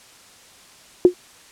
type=tone with exponential decay; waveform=sine; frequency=358.2 Hz; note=F4; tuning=44 cents sharp; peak=-3 dBFS; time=1.05-1.14 s; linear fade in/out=1 ms; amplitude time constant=19 ms; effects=white hiss -48 dBFS RMS until 1.51 s + low-pass 9000 Hz 12 dB/octave